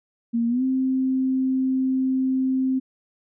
sine tone with pitch glide, 233.1 to 261.6 Hz, A#3 to C4, 0 to 0 cents, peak -19 dBFS, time 0.33-2.8 s, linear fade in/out 20 ms, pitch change +200 cents, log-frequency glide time 0.48-0.63 s, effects none

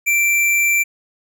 square tone, 2348 Hz, D7, 1 cent flat, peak -14 dBFS, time 0.06-0.84 s, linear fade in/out 20 ms, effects none

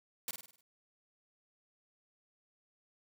white noise with echo, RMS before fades -38 dBFS, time 0.28-0.31 s, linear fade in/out 2 ms, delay 50 ms, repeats 6, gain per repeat -6 dB, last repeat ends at 0.61 s, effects none

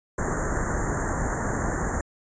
pink band-stop noise, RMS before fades -26 dBFS, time 0.18-2.01 s, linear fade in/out 2 ms, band 1900 to 6600 Hz, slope 96 dB/octave, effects resampled to 16000 Hz

